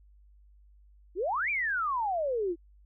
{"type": "exponential two-way sweep", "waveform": "sine", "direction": "up then down", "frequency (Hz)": [322.3, 2434, 323], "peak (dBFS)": -27, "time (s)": [1.15, 2.56], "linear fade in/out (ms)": 50, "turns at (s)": 1.5, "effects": ["added 50 Hz sine -55 dBFS peak until 2.85 s"]}